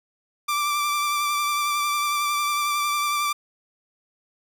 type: tone with vibrato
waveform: sawtooth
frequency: 1174.7 Hz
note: D6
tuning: in tune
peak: -18 dBFS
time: 0.48-3.33 s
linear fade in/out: 10 ms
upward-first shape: sine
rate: 11 Hz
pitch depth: 21 cents each way
effects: none